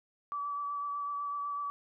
sine tone with vibrato, 1151 Hz, D6, 35 cents flat, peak -33 dBFS, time 0.32-1.7 s, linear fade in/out 0 ms, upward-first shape triangle, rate 8 Hz, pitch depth 18 cents each way, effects none

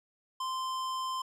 square tone, 1040 Hz, C6, 11 cents flat, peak -33 dBFS, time 0.4-1.22 s, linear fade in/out 5 ms, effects low-pass 9000 Hz 12 dB/octave

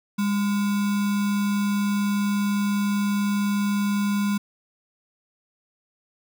sine tone with sample-and-hold, 202.9 Hz, G#3, 40 cents flat, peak -20 dBFS, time 0.18-4.38 s, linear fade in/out 10 ms, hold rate 1225 Hz, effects none

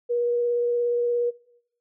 sine tone with vibrato, 479.6 Hz, A#4, 49 cents sharp, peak -21 dBFS, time 0.09-1.31 s, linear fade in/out 20 ms, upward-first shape sine, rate 17 Hz, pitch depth 11 cents each way, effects noise-tail reverb RT60 0.7 s tail -20 dB re dry

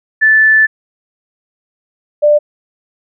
sine tone pair in turn, 1752 / 593.2 Hz, A6 / D5, -8 / +17 cents, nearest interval octave + perfect fifth, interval 1875 cents, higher first, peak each -5 dBFS, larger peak neither, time 0.21-0.67 / 2.22-2.39 s, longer first, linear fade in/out 20 ms, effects none

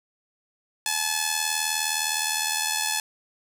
5% pulse tone with amplitude modulation, 861 Hz, A5, 38 cents flat, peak -9 dBFS, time 0.86-3 s, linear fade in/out 2 ms, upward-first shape sine, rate 79.6 Hz, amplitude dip 60%, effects none

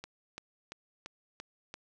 click train, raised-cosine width 0.2 ms, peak -25 dBFS, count 6, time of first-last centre 0.04-1.741 s, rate 2.94 Hz, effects none

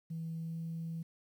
sine tone with pitch glide, 163.3 to 164.44 Hz, E3 to E3, -16 to -4 cents, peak -36 dBFS, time 0.1-1.03 s, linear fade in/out 10 ms, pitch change +12 cents, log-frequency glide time 0.41-0.55 s, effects tanh soft clip ceiling -33 dBFS + 11-bit

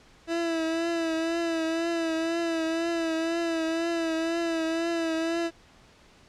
30% pulse tone with vibrato, 330 Hz, E4, 2 cents sharp, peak -23 dBFS, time 0.27-5.51 s, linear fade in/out 50 ms, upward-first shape triangle, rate 2 Hz, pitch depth 49 cents each way, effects pink hiss -56 dBFS RMS until 6.28 s + low-pass 6000 Hz 12 dB/octave

